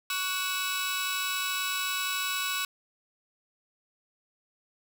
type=tone cluster; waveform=sawtooth; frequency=1122 / 1478 / 2607 / 3885 Hz; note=C#6 / F#6 / E7 / B7; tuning=+21 / -2 / -20 / -29 cents; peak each=-31 dBFS; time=0.1-2.65 s; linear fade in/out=2 ms; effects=none